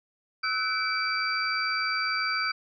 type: tone cluster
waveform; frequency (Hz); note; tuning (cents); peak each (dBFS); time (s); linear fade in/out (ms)
sine; 1297 / 1498 / 2311 / 4693; E6 / F#6 / D7 / D8; -28 / +21 / -28 / -2; -31; 0.43-2.52; 10
effects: none